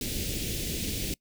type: band-stop noise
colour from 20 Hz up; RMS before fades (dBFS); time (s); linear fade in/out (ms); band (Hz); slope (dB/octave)
pink; -32; 0.01-1.14; 2; 450 to 2500; 24
effects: noise-tail reverb RT60 0.1 s tail -24 dB re dry